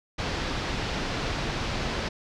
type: low-pass noise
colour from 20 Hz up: pink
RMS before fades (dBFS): -30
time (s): 0.18-2.09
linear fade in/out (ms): 10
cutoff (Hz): 5200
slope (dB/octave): 24
effects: none